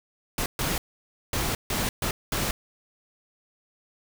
pink noise bursts at uneven times, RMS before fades -27 dBFS, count 6, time 0.38-0.46 / 0.59-0.78 / 1.33-1.55 / 1.7-1.89 / 2.02-2.11 / 2.32-2.51 s, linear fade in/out 2 ms, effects none

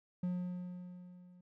triangle tone with level ramp, 179.4 Hz, F3, 47 cents sharp, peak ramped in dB -30 to -55 dBFS, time 0.23-1.41 s, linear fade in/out 5 ms, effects none

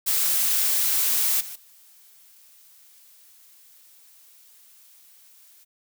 blue noise with level steps, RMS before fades -22 / -37 / -53 dBFS, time 0.06-5.65 s, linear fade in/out 20 ms, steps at 1.4 / 1.55 s, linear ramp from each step 10 ms, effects none

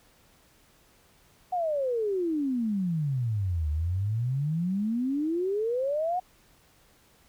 sine exponential two-way sweep, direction down then up, 746 to 73.42 to 746 Hz, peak -25 dBFS, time 1.52-6.2 s, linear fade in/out 10 ms, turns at 3.7 s, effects pink hiss -61 dBFS RMS until 7.28 s

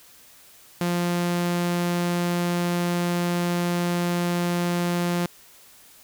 sawtooth tone, 174.61 Hz, F3, in tune, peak -18 dBFS, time 0.81-5.26 s, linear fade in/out 2 ms, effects white hiss -51 dBFS RMS until 6.03 s

